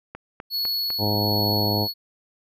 click train, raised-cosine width 0.5 ms, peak -20 dBFS, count 4, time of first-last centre 0.15-0.904 s, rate 3.98 Hz
square tone with tremolo, 4382 Hz, C#8, 21 cents flat, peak -23 dBFS, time 0.5-1.94 s, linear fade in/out 50 ms, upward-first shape sine, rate 1.3 Hz, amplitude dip 25%
harmonic tone, 103.83 Hz, G#2, in tune, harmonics 1 / 2 / 3 / 4 / 5 / 6 / 7 / 8 / 9, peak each -25 / -28 / -30 / -31 / -32 / -33 / -33 / -34 / -35 dBFS, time 0.98-1.88 s, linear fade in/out 50 ms
effects none

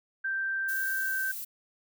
sine tone with pitch glide, 1568 to 1555.4 Hz, G6 to G6, 0 to -14 cents, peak -28 dBFS, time 0.24-1.32 s, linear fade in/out 10 ms, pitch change -14 cents, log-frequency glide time 0.88-1.19 s
violet noise, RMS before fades -38 dBFS, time 0.68-1.45 s, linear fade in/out 10 ms
effects none

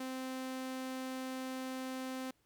sawtooth tone, 259.9 Hz, C4, 11 cents flat, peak -35 dBFS, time 0-2.31 s, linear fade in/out 5 ms, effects pink hiss -75 dBFS RMS until 2.45 s

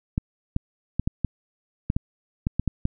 clicks, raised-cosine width 5 ms, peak -10 dBFS, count 11, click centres 0.179 / 0.564 / 0.996 / 1.075 / 1.247 / 1.901 / 1.965 / 2.469 / 2.596 / 2.677 / 2.854 s, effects none

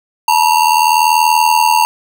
square ring-modulated tone, 918 Hz, A#5, 27 cents flat, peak -6 dBFS, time 0.28-1.85 s, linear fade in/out 0 ms, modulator 40.3 Hz, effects none

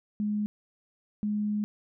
sine tone pair in turn, 209.2 / 209.2 Hz, G#3 / G#3, +13 / +13 cents, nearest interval unison, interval 0 cents, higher neither, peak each -26 dBFS, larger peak neither, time 0.2-0.46 / 1.23-1.64 s, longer second, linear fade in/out 0 ms, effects none

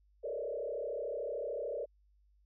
sine tone with frequency modulation, 521 Hz, C5, 7 cents flat, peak -35 dBFS, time 0.23-1.86 s, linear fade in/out 20 ms, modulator 33.4 Hz, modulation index 2.7, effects added 50 Hz sine -65 dBFS peak until 2.45 s

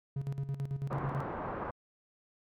triangle tone with tremolo, 138.2 Hz, C#3, 5 cents flat, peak -29 dBFS, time 0.16-1.25 s, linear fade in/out 5 ms, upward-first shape square, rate 9.1 Hz, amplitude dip 70%
white low-pass noise, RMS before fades -38 dBFS, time 0.9-1.71 s, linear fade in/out 10 ms, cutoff 1200 Hz, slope 24 dB/octave
effects MP3 96 kbps

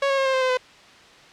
sawtooth tone with pitch steps, 554.4 / 546.1 / 538 / 530 / 522.1 / 514.3 / 506.6 Hz, C#5 / C#5 / C5 / C5 / C5 / C5 / B4, 0 / -26 / +48 / +22 / -4 / -30 / +44 cents, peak -15 dBFS, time 0.02-0.573 s, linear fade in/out 5 ms, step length 79 ms, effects white hiss -48 dBFS RMS until 1.32 s + low-pass 4000 Hz 12 dB/octave

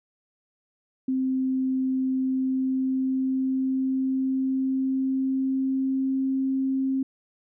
sine tone with pitch glide, 261.3 to 266.3 Hz, C4 to C4, -2 to +31 cents, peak -22 dBFS, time 1.08-7.03 s, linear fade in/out 5 ms, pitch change +33 cents, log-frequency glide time 2.15-6.28 s, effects none

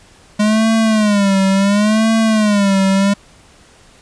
square tone with vibrato, 207.7 Hz, G#3, in tune, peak -11 dBFS, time 0.39-3.14 s, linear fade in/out 10 ms, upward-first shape sine, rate 0.71 Hz, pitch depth 130 cents each way, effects pink hiss -46 dBFS RMS until 4.01 s + resampled to 22050 Hz

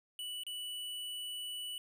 square tone with dropouts, 2960 Hz, F#7, in tune, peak -40 dBFS, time 0.19-1.78 s, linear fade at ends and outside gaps 1 ms, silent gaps 0.435-0.466 s, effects none

